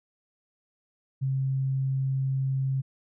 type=tone; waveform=sine; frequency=133.9 Hz; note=C3; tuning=40 cents sharp; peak=-24 dBFS; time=1.21-2.82 s; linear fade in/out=20 ms; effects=none